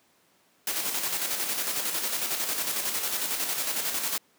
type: noise with tremolo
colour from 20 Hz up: white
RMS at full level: -28 dBFS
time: 0.67-4.18 s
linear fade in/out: 2 ms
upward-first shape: square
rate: 11 Hz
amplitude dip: 40%
effects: pink hiss -64 dBFS RMS until 4.38 s + high-pass 200 Hz 12 dB/octave